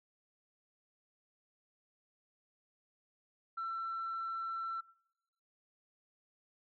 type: tone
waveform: sine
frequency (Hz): 1343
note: E6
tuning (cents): +32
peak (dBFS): -35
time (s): 3.57-4.81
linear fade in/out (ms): 10
effects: noise-tail reverb RT60 0.9 s tail -24 dB re dry + tanh soft clip ceiling -33 dBFS